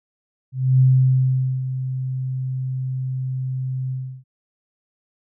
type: tone with ADSR envelope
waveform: sine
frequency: 130 Hz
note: C3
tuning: 11 cents flat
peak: -10 dBFS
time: 0.52-4.24 s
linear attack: 280 ms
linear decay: 820 ms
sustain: -12 dB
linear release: 330 ms
effects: none